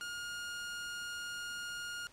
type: tone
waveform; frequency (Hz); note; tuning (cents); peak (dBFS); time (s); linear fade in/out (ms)
sawtooth; 1423; F6; +32; -36; 0.01-2.07; 0
effects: pink hiss -61 dBFS RMS until 2.12 s + low-pass 10000 Hz 12 dB/octave